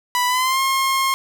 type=tone with pitch glide; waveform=sawtooth; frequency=987.8 to 1071 Hz; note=B5 to C6; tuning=0 to +40 cents; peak=-13 dBFS; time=0.15-1.14 s; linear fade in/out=0 ms; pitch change=+140 cents; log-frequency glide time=0.27-0.6 s; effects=none